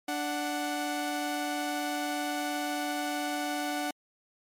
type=tone pair together; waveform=sawtooth; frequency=293.7 / 740 Hz; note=D4 / F#5; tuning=0 / 0 cents; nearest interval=octave + major third; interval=1600 cents; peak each=-29 / -29 dBFS; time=0.08-3.91 s; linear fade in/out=5 ms; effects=MP3 64 kbps